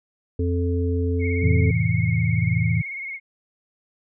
harmonic tone, 87.31 Hz, F2, in tune, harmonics 1 / 3 / 5, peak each -21 / -27 / -27 dBFS, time 0.39-1.71 s, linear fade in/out 5 ms
sine tone with vibrato, 2178 Hz, C#7, 31 cents flat, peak -29 dBFS, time 1.19-3.2 s, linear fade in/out 50 ms, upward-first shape sine, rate 18 Hz, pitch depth 52 cents each way
sine chord, F major seventh, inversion none, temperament equal, 87.31 / 110 / 130.81 / 164.81 Hz, F2 / A2 / C3 / E3, 0 / 0 / 0 / 0 cents, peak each -27 / -21 / -26 / -23 dBFS, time 1.42-2.82 s, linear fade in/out 10 ms
effects none

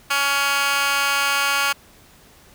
15% pulse tone with high-pass filter, 280.3 Hz, C#4, 19 cents sharp, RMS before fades -20 dBFS, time 0.1-1.73 s, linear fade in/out 10 ms, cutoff 1600 Hz, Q 2.3, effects pink hiss -50 dBFS RMS until 2.54 s

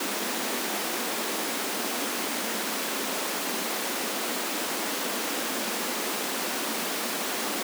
pink high-pass noise, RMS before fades -30 dBFS, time 0-7.63 s, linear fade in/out 5 ms, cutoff 210 Hz, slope 48 dB/octave, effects none

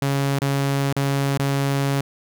sawtooth tone with dropouts, 138.8 Hz, C#3, 3 cents sharp, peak -15 dBFS, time 0.02-2.01 s, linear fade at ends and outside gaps 2 ms, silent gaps 0.39-0.418 / 0.927-0.965 / 1.377-1.395 s, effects none

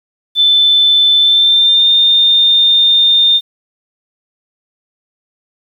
sine tone with pitch glide, 3524 to 3625 Hz, A7 to A#7, +2 to -49 cents, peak -6 dBFS, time 0.35-3.41 s, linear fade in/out 50 ms, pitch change +49 cents, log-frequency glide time 1.19-1.89 s, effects 7-bit

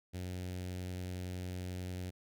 sawtooth tone with notch filter, 91 Hz, F#2, 28 cents flat, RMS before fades -41 dBFS, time 0.13-2.11 s, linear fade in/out 20 ms, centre 1100 Hz, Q 0.92, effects none

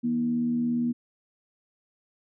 sine tone with frequency modulation, 240 Hz, B3, 49 cents flat, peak -23 dBFS, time 0.03-0.93 s, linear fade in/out 20 ms, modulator 77.3 Hz, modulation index 0.36, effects none

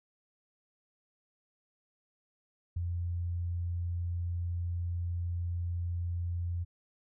sine tone with ADSR envelope, 86.8 Hz, F2, 10 cents flat, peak -28 dBFS, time 2.76-6.65 s, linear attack 9 ms, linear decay 10 ms, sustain -3 dB, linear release 25 ms, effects none

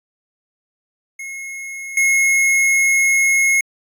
square tone with level steps, 2166 Hz, C#7, 41 cents flat, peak -28 / -13 dBFS, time 1.19-3.61 s, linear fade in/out 5 ms, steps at 1.97 s, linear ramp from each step 2 ms, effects resampled to 32000 Hz

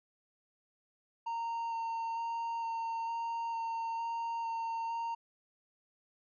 triangle tone with vibrato, 919 Hz, A#5, 25 cents flat, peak -32 dBFS, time 1.26-5.15 s, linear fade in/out 10 ms, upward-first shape square, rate 1.1 Hz, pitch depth 9 cents each way, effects resampled to 16000 Hz

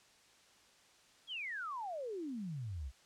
sine exponential sweep, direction down, 3416 to 59.2 Hz, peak -39 dBFS, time 1.27-2.92 s, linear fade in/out 50 ms, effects white hiss -65 dBFS RMS until 3.05 s + low-pass 7000 Hz 12 dB/octave

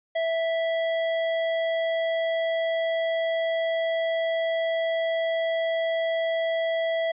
sine tone with hard clipping, 658 Hz, E5, 3 cents flat, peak -25 dBFS, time 0.15-7.12 s, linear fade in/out 10 ms, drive 18 dB, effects resampled to 8000 Hz

